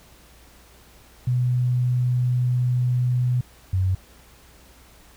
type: tone pair in turn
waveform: sine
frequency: 124.4 / 93.52 Hz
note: B2 / F#2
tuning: +13 / +19 cents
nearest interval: perfect fourth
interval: 494 cents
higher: first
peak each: -18 dBFS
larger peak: neither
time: 1.27-3.41 / 3.73-3.95 s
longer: first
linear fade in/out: 5 ms
effects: added 60 Hz sine -53 dBFS peak until 5.16 s + pink hiss -52 dBFS RMS until 5.16 s